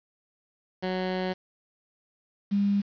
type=tone pair in turn; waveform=15% pulse / sine; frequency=185 / 201.1 Hz; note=F#3 / G3; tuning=0 / +44 cents; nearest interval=minor second; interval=144 cents; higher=second; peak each=-21 dBFS; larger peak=neither; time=0.82-1.34 / 2.51-2.82 s; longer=first; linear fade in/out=20 ms; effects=resampled to 11025 Hz + 8-bit